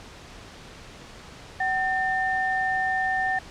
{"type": "tone pair together", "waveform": "sine", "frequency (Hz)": [756.8, 1800], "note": ["F#5", "A6"], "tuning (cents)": [39, 39], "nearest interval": "octave + minor third", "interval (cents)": 1500, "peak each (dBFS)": [-25, -25], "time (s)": [1.6, 3.39], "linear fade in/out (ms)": 5, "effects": ["pink hiss -44 dBFS RMS until 3.5 s", "low-pass 6000 Hz 12 dB/octave"]}